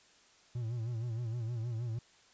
triangle tone with vibrato, 116.54 Hz, A#2, in tune, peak -32 dBFS, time 0.55-1.99 s, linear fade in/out 5 ms, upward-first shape sine, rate 6.4 Hz, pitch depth 96 cents each way, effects white hiss -63 dBFS RMS until 2.33 s + resampled to 16000 Hz

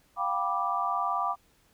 sine chord, G dominant seventh, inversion third, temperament just, 705.6 / 784 / 980 / 1176 Hz, F5 / G5 / B5 / D6, +18 / 0 / -14 / +2 cents, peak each -33 / -33 / -33 / -29 dBFS, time 0.16-1.36 s, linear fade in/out 50 ms, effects pink hiss -65 dBFS RMS until 1.73 s

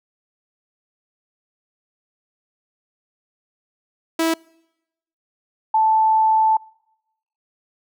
sawtooth / sine tone pair in turn, 326.7 / 877.7 Hz, E4 / A5, -15 / -5 cents, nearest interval octave + perfect fourth, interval 1710 cents, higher second, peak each -13 dBFS, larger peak neither, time 4.19-4.34 / 5.74-6.57 s, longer second, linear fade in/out 5 ms, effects noise-tail reverb RT60 0.9 s tail -26 dB re dry

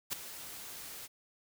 white noise with ADSR envelope, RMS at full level -32 dBFS, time 0.1-1.08 s, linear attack 30 ms, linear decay 3 ms, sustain -14 dB, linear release 30 ms, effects none

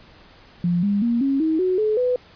sine tone with pitch steps, 174.3 / 202.5 / 235.4 / 273.5 / 317.8 / 369.3 / 429.2 / 498.7 Hz, F3 / G#3 / A#3 / C#4 / D#4 / F#4 / A4 / B4, -3 / -43 / +17 / -23 / +37 / -3 / -43 / +17 cents, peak -17 dBFS, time 0.64-2.16 s, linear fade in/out 2 ms, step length 190 ms, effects pink hiss -49 dBFS RMS until 2.35 s + resampled to 11025 Hz

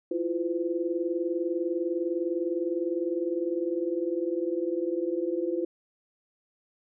sine tone cluster, 330.6 / 350.5 / 509 Hz, E4 / F4 / C5, +5 / +6 / -48 cents, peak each -31 / -29 / -33 dBFS, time 0.11-5.65 s, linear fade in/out 5 ms, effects none

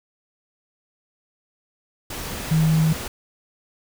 sine tone in noise, 158.9 Hz, D#3, 37 cents sharp, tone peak -15 dBFS, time 2.51-2.93 s, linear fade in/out 5 ms, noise pink, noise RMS -31 dBFS, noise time 2.1-3.08 s, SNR +13 dB, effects none

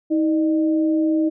sine tone pair together, 317.4 / 605.6 Hz, D#4 / D#5, +35 / -47 cents, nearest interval major seventh, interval 1118 cents, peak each -16 / -27 dBFS, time 0.1-1.3 s, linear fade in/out 20 ms, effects none

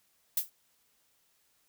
violet noise with exponential decay, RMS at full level -23 dBFS, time 0.37-0.5 s, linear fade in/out 5 ms, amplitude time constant 27 ms, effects white hiss -71 dBFS RMS until 1.68 s

